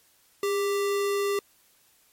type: tone with sample-and-hold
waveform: sine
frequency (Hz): 403.6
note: G#4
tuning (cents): -49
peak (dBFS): -23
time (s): 0.43-1.39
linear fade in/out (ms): 2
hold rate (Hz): 1575
effects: white hiss -62 dBFS RMS until 2.12 s + MP3 64 kbps